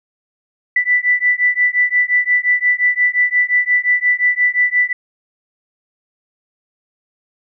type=beating tone pair; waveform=sine; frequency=1975.5 / 1981.2 Hz; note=B6 / B6; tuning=0 / +5 cents; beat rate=5.7 Hz; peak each=-15 dBFS; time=0.76-4.93 s; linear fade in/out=5 ms; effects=none